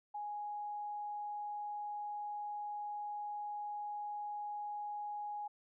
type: tone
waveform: sine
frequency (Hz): 830.6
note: G#5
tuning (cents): 0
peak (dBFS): -39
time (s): 0.14-5.48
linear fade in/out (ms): 10
effects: none

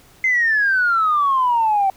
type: exponential sweep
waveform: sine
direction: down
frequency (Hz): 2092 to 763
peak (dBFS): -13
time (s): 0.24-1.9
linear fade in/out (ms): 2
effects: tanh soft clip ceiling -9 dBFS + pink hiss -50 dBFS RMS until 1.96 s

